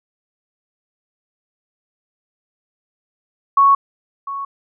sine tone with echo, 1108.7 Hz, C#6, in tune, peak -8 dBFS, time 3.57-3.75 s, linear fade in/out 5 ms, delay 700 ms, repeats 1, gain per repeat -15 dB, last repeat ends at 4.45 s, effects none

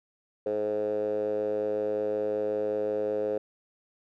10% pulse tone with band-pass filter, 105.4 Hz, G#2, 26 cents sharp, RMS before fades -29 dBFS, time 0.46-3.38 s, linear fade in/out 5 ms, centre 480 Hz, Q 9, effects none

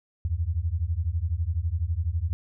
sine beating tone pair, 77.78 / 89.78 Hz, D#2 / F2, 0 / +48 cents, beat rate 12 Hz, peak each -27 dBFS, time 0.25-2.33 s, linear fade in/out 0 ms, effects none

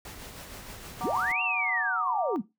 pink noise with tremolo, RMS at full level -42 dBFS, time 0.05-1.32 s, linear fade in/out 2 ms, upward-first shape sine, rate 6.4 Hz, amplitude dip 35%
sine chord, Gb augmented, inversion none, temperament equal, 740 / 932.3 / 1174.7 Hz, Gb5 / Bb5 / D6, 0 / 0 / 0 cents, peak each -34 / -35 / -36 dBFS, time 1.01-2.36 s, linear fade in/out 0 ms
sine linear two-way sweep, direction up then down, 98.1 to 2794 to 168.9 Hz, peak -26 dBFS, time 1.03-2.42 s, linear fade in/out 20 ms, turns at 1.42 s
effects noise-tail reverb RT60 0.2 s tail -17 dB re dry

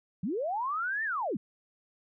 sine linear two-way sweep, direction up then down, 155.56 to 1832 to 155.56 Hz, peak -29 dBFS, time 0.23-1.37 s, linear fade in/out 5 ms, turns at 1.04 s, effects none

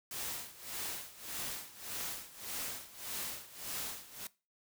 white noise with tremolo, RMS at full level -39 dBFS, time 0.11-4.27 s, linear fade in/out 2 ms, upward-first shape sine, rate 1.7 Hz, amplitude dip 85%, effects noise-tail reverb RT60 0.3 s tail -20 dB re dry

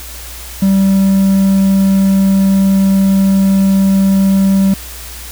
triangle tone, 194 Hz, G3, 18 cents flat, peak -5 dBFS, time 0.62-4.74 s, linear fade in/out 5 ms, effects added 60 Hz sine -30 dBFS peak until 5.31 s + white hiss -30 dBFS RMS until 5.31 s

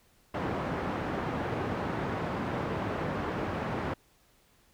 pink band-pass noise, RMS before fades -33 dBFS, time 0.34-3.94 s, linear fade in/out 5 ms, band 110 to 1400 Hz, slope 12 dB/octave, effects pink hiss -65 dBFS RMS until 4.73 s

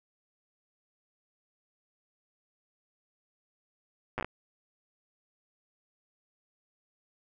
slowing click train, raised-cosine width 0.5 ms, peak -18 dBFS, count 6, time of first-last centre 4.18-4.246 s, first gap 8 ms, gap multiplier 1.25, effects none

